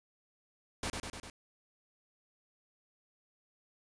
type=noise with echo; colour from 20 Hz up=pink; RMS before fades=-36 dBFS; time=0.83-0.9 s; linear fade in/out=2 ms; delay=100 ms; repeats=4; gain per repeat=-3 dB; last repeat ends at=1.3 s; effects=resampled to 22050 Hz